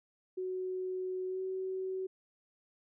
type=tone with pitch glide; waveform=sine; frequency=370.9 to 376.9 Hz; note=F#4 to F#4; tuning=+4 to +32 cents; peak=-34 dBFS; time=0.37-2.07 s; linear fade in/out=10 ms; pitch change=+28 cents; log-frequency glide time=1.27-1.41 s; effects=none